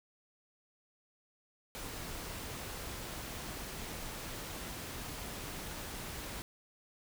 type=noise; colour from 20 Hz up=pink; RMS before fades=-43 dBFS; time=1.75-6.42 s; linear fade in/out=0 ms; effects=none